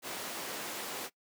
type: high-pass noise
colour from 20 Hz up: pink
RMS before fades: -40 dBFS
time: 0.02-1.1 s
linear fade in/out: 50 ms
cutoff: 330 Hz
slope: 12 dB/octave
effects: noise-tail reverb RT60 0.1 s tail -21 dB re dry